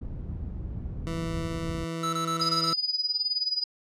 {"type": "low-pass noise", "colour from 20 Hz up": "white", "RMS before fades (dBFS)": -35, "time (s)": [0.01, 1.85], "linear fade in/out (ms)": 10, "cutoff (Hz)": 110, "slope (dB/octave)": 12}
{"type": "tone", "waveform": "20% pulse", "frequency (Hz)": 164.81, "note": "E3", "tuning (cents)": 0, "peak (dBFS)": -26, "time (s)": [1.07, 2.73], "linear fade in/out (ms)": 0}
{"type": "tone bursts", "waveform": "square", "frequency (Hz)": 1313, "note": "E6", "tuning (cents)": -7, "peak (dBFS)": -28, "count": 6, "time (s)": [2.03, 2.735], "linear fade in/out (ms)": 5, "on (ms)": 100, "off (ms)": 21}
{"type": "tone with tremolo", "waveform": "sine", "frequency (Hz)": 4949, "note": "D#8", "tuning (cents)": -10, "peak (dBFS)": -22, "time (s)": [2.41, 3.64], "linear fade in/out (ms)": 5, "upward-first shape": "sine", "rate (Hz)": 19, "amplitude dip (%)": 80}
{"effects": ["low-pass 9000 Hz 12 dB/octave"]}